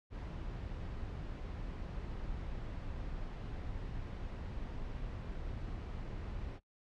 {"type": "noise", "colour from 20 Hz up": "brown", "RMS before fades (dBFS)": -42, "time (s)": [0.1, 6.6], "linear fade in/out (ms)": 50, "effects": ["noise-tail reverb RT60 0.1 s tail -19 dB re dry", "low-pass 4000 Hz 12 dB/octave"]}